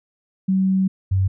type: tone pair in turn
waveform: sine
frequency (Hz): 190 / 95.38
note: F#3 / G2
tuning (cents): +46 / -47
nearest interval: octave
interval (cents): 1193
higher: first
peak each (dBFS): -15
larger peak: neither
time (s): 0.48-0.88 / 1.11-1.28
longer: first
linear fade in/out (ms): 10
effects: none